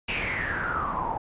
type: noise with low-pass filter sweep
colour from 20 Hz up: pink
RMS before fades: -29 dBFS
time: 0.08-1.18 s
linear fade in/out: 10 ms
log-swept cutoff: 2700 to 840 Hz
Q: 8.7
effects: resampled to 8000 Hz